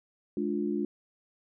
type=chord; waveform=sine; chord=D diminished; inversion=second; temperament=just; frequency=211.4 / 293.7 / 352.4 Hz; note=Ab3 / D4 / F4; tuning=+31 / 0 / +16 cents; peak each=-32 dBFS; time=0.37-0.85 s; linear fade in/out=2 ms; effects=none